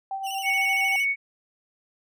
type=tone with tremolo; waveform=sine; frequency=777 Hz; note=G5; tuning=16 cents flat; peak=-26 dBFS; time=0.11-0.96 s; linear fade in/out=2 ms; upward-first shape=triangle; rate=8.6 Hz; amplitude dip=55%
type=tone with vibrato; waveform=sawtooth; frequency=2866 Hz; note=F7; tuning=44 cents sharp; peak=-29 dBFS; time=0.23-1.06 s; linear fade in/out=50 ms; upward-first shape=square; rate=13 Hz; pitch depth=59 cents each way
type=tone; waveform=sine; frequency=2223 Hz; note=C#7; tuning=4 cents sharp; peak=-21 dBFS; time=0.43-1.16 s; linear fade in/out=50 ms
effects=none